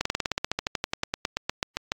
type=slowing click train; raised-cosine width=0.2 ms; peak=-8 dBFS; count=23; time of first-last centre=0.01-1.919 s; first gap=44 ms; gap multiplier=1.06; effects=AAC 64 kbps